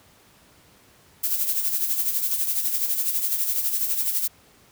violet noise with tremolo, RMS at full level -22 dBFS, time 1.23-4.28 s, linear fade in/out 10 ms, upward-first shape sine, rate 12 Hz, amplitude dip 55%, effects pink hiss -55 dBFS RMS until 4.71 s + high-pass 60 Hz 12 dB/octave

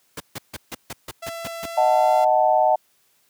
pink noise bursts, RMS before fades -31 dBFS, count 9, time 0.17-1.658 s, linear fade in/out 5 ms, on 32 ms, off 150 ms
sawtooth tone with pitch glide, 669 to 682.3 Hz, E5 to F5, +25 to -41 cents, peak -27 dBFS, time 1.22-2.25 s, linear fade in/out 10 ms, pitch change +34 cents, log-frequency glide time 1.63-2.13 s
sine chord, D# diminished, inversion none, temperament equal, 622.3 / 740 / 880 Hz, D#5 / F#5 / A5, 0 / 0 / 0 cents, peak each -19 / -18 / -20 dBFS, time 1.77-2.76 s, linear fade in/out 10 ms
effects white hiss -63 dBFS RMS until 3.29 s + high-pass 100 Hz 12 dB/octave

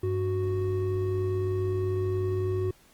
triangle tone pair together, 98 / 370 Hz, G2 / F#4, 0 / 0 cents, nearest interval octave + major seventh, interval 2300 cents, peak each -26 dBFS, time 0.03-2.71 s, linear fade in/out 5 ms, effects pink hiss -59 dBFS RMS until 2.93 s + Opus 32 kbps

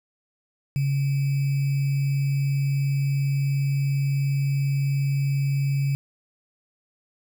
sine tone with sample-and-hold, 138.59 Hz, C#3, in tune, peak -20 dBFS, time 0.76-5.95 s, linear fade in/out 0 ms, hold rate 2450 Hz, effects none

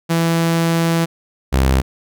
sawtooth tone pair in turn, 166.2 / 65.96 Hz, E3 / C2, +15 / +15 cents, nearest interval octave + major third, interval 1600 cents, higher first, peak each -10 / -8 dBFS, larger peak second, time 0.09-1.06 / 1.52-1.82 s, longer first, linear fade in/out 20 ms, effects none

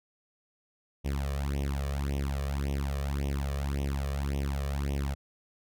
sawtooth tone with flanger, 69.7 Hz, C#2, 10 cents sharp, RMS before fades -31 dBFS, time 1.04-5.15 s, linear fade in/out 20 ms, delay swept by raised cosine 0.33 to 1.73 ms, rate 1.8 Hz, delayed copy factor +1, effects none

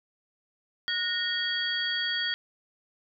sine tone cluster, 1453 / 1855 / 3293 / 4572 Hz, F#6 / A#6 / G#7 / D8, -32 / -9 / -15 / -47 cents, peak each -35 / -31 / -30 / -35 dBFS, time 0.88-2.34 s, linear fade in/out 0 ms, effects none

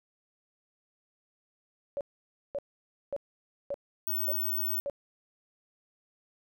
sine tone bursts, 565 Hz, C#5, 33 cents sharp, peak -30 dBFS, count 6, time 1.97-4.898 s, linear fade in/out 0 ms, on 38 ms, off 540 ms
sine tone, 15804 Hz, B9, in tune, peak -28 dBFS, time 4.07-4.8 s, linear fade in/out 0 ms
effects none

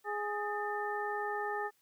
harmonic tone with a mistuned harmonic, 415.3 Hz, G#4, in tune, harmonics 1 / 2 / 3 / 4, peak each -38 / -37 / -41 / -40 dBFS, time 0.04-1.71 s, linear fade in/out 50 ms, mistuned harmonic 4, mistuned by +130 cents, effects white hiss -72 dBFS RMS until 1.81 s + high-pass 60 Hz 12 dB/octave

